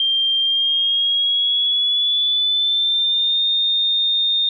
sine tone with pitch glide, 3180 to 3653 Hz, G7 to A#7, +24 to -36 cents, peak -15 dBFS, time 0-4.49 s, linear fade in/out 2 ms, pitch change +240 cents, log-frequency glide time 0.4-3.41 s, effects none

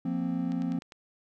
triangle chord, F suspended fourth, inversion none, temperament equal, 174.61 / 233.1 / 261.6 Hz, F3 / Bb3 / C4, 0 / 0 / 0 cents, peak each -30 / -32 / -29 dBFS, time 0.05-0.79 s, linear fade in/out 5 ms
click train, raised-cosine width 0.2 ms, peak -30 dBFS, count 5, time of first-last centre 0.52-0.922 s, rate 9.96 Hz
effects none

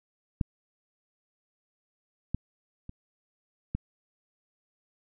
clicks, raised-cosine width 5 ms, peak -13 / -16 / -28 / -17 dBFS, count 4, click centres 0.412 / 2.346 / 2.894 / 3.75 s, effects none

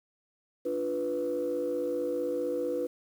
sine chord, B diminished, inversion first, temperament equal, 293.7 / 349.2 / 493.9 Hz, D4 / F4 / B4, 0 / 0 / 0 cents, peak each -35 / -34 / -29 dBFS, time 0.65-2.87 s, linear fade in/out 10 ms, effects tanh soft clip ceiling -22 dBFS + 9-bit

